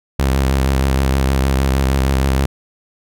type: tone with vibrato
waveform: sawtooth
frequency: 66.9 Hz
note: C2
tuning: 39 cents sharp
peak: -9 dBFS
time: 0.19-2.46 s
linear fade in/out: 5 ms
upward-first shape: sine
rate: 6.4 Hz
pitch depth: 43 cents each way
effects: none